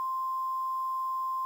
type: tone with quantisation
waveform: sine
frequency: 1046.5 Hz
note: C6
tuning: in tune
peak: -29 dBFS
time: 0-1.45 s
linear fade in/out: 0 ms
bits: 9
effects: none